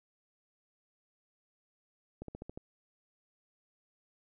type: slowing click train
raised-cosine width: 2 ms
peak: -29 dBFS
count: 6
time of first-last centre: 2.22-2.575 s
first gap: 63 ms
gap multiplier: 1.06
effects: none